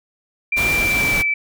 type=tone with pitch glide; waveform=sine; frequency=2364 to 2315 Hz; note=D7 to D7; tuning=+11 to -25 cents; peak=-16 dBFS; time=0.52-1.34 s; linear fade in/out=5 ms; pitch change=-36 cents; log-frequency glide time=0.69-1.21 s
type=noise; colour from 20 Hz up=pink; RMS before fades=-24 dBFS; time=0.56-1.23 s; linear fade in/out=20 ms
effects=none